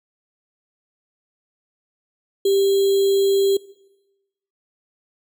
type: tone with sample-and-hold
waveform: sine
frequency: 393.1 Hz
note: G4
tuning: 5 cents sharp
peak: -14 dBFS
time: 2.45-3.57 s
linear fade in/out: 5 ms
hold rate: 3675 Hz
effects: noise-tail reverb RT60 1.0 s tail -21 dB re dry